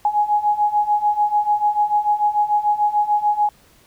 sine beating tone pair, 830.6 / 837.4 Hz, G#5 / G#5, 0 / +14 cents, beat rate 6.8 Hz, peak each -20 / -17 dBFS, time 0.05-3.49 s, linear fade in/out 2 ms, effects pink hiss -53 dBFS RMS until 3.86 s

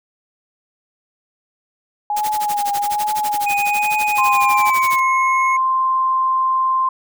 sine tone with vibrato, 830.6 Hz, G#5, in tune, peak -17 dBFS, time 2.1-4.7 s, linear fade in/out 2 ms, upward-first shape triangle, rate 1.2 Hz, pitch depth 42 cents each way
white noise with tremolo, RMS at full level -26 dBFS, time 2.16-5 s, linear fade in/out 10 ms, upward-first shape sine, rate 12 Hz, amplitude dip 100%
triangle tone with pitch glide, 2489 to 2179 Hz, D#7 to C#7, 0 to -30 cents, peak -18 dBFS, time 3.46-5.57 s, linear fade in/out 10 ms, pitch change -230 cents, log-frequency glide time 4.31-4.99 s
sine tone, 1046.5 Hz, C6, in tune, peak -14 dBFS, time 4.18-6.89 s, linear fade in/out 5 ms
effects none

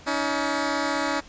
10% pulse tone pair together, 283.2 / 318.5 Hz, C#4 / D#4, +37 / +41 cents, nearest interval major second, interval 204 cents, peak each -17 / -19 dBFS, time 0.06-1.21 s, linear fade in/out 20 ms, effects pink hiss -48 dBFS RMS until 1.28 s + resampled to 16000 Hz

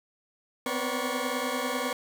20% pulse tone cluster, 249.7 / 259.7 / 481.1 / 577 / 1096 Hz, B3 / C4 / B4 / D5 / C#6, +19 / -13 / -45 / -31 / -20 cents, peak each -30 dBFS, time 0.66-1.93 s, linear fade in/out 2 ms, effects none

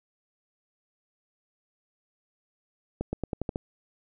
accelerating click train, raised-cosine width 2 ms, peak -16 dBFS, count 7, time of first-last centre 3.01-3.559 s, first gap 120 ms, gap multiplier 0.89, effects none

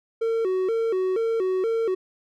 triangle tone with vibrato, 411.9 Hz, G#4, 14 cents flat, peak -19 dBFS, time 0.21-1.95 s, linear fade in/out 10 ms, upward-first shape square, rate 2.1 Hz, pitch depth 170 cents each way, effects none

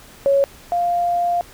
sine tone pair in turn, 554.4 / 698.5 Hz, C#5 / F5, 0 / 0 cents, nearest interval major third, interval 400 cents, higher second, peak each -12 / -16 dBFS, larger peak first, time 0.26-0.44 / 0.72-1.41 s, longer second, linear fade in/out 0 ms, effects pink hiss -44 dBFS RMS until 1.53 s

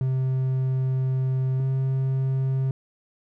triangle tone pair in turn, 130.81 / 132.87 Hz, C3 / C3, 0 / +27 cents, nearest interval unison, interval 27 cents, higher second, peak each -19 dBFS, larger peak neither, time 0.01-1.6 / 1.6-2.71 s, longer first, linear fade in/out 2 ms, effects none

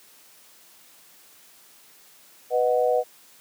sine chord, B major, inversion none, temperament equal, 493.9 / 622.3 / 740 Hz, B4 / D#5 / F#5, 0 / 0 / 0 cents, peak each -21 / -24 / -25 dBFS, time 2.5-3.04 s, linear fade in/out 50 ms, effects white hiss -53 dBFS RMS until 3.4 s + high-pass 150 Hz 12 dB/octave

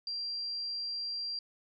sine tone, 4739 Hz, D8, 15 cents sharp, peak -34 dBFS, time 0.07-1.39 s, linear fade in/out 2 ms, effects none

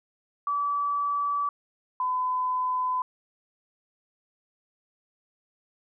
sine tone pair in turn, 1151 / 1010.4 Hz, D6 / B5, -35 / +39 cents, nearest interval major second, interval 226 cents, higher first, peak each -24 dBFS, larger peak neither, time 0.47-1.49 / 2-3.02 s, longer neither, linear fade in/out 2 ms, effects none

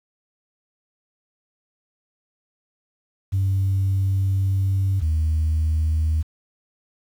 sine tone pair in turn, 96.5 / 78.75 Hz, G2 / D#2, -27 / +21 cents, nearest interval major third, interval 352 cents, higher first, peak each -16 dBFS, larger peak neither, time 3.32-5.01 / 5.01-6.23 s, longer first, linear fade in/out 20 ms, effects tanh soft clip ceiling -15 dBFS + 8-bit

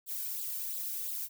violet noise with flanger, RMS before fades -37 dBFS, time 0.06-1.29 s, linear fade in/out 50 ms, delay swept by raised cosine 0.24 to 1.34 ms, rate 2.9 Hz, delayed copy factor +0.6, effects none

